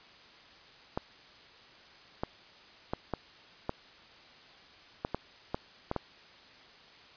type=clicks; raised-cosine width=1 ms; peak=-17 dBFS; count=10; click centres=0.975 / 2.235 / 2.935 / 3.137 / 3.694 / 5.049 / 5.146 / 5.545 / 5.914 / 5.963 s; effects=white hiss -55 dBFS RMS until 7.16 s + resampled to 11025 Hz